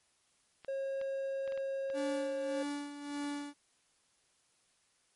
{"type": "clicks", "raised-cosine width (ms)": 0.3, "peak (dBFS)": -33, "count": 6, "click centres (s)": [0.647, 1.014, 1.477, 1.522, 1.576, 1.901]}
{"type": "tone", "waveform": "triangle", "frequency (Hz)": 542, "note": "C#5", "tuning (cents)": -39, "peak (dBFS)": -32, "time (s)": [0.68, 2.63], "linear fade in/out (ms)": 5}
{"type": "tone with tremolo", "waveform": "45% pulse", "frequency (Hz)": 288.5, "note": "D4", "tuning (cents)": -31, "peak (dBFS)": -35, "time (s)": [1.93, 3.54], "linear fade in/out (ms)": 50, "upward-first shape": "sine", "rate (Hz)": 1.7, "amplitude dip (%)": 65}
{"effects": ["white hiss -72 dBFS RMS until 5.15 s", "MP3 48 kbps"]}